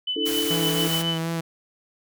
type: tone with tremolo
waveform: sine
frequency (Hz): 3003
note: F#7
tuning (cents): +25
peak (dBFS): -22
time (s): 0.07-1.18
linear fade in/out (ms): 5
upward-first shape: triangle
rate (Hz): 7.1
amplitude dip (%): 75
type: chord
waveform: sine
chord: D suspended second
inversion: none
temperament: equal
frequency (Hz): 293.7 / 329.6 / 440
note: D4 / E4 / A4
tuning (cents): 0 / 0 / 0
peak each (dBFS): -29 / -29 / -28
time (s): 0.16-0.88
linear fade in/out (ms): 5
type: noise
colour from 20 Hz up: white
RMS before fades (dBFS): -30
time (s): 0.25-1.03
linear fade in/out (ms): 20
type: tone with vibrato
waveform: sawtooth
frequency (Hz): 164.9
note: E3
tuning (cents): +1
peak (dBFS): -21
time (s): 0.5-1.41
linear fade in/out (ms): 10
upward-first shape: sine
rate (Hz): 4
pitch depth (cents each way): 20
effects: none